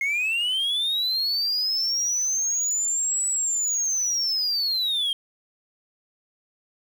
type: linear two-way sweep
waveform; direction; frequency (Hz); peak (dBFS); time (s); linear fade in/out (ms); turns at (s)
sine; up then down; 2132 to 7910 to 3173; -19; 0.01-5.13; 2; 3.27
effects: tanh soft clip ceiling -21 dBFS + 8-bit